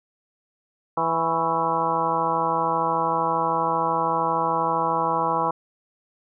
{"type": "harmonic tone with a mistuned harmonic", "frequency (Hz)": 165.1, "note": "E3", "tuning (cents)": 3, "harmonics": [1, 2, 3, 4, 5, 6, 7, 8], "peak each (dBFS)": [-34, -33, -29, -31, -26, -25, -27, -31], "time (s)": [0.97, 5.51], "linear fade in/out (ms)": 5, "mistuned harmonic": 7, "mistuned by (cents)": -80, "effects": []}